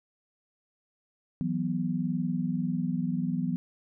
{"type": "chord", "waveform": "sine", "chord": "E suspended second", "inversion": "none", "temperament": "equal", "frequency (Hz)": [164.81, 185, 246.9], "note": ["E3", "F#3", "B3"], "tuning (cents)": [0, 0, 0], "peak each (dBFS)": -31, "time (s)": [1.41, 3.56], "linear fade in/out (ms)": 0, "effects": []}